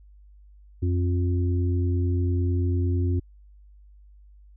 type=harmonic tone; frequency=88.9 Hz; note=F2; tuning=31 cents sharp; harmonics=1 / 3 / 4; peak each=-21 / -31 / -33 dBFS; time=0.82-3.2 s; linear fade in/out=10 ms; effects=added 50 Hz sine -48 dBFS peak until 4.56 s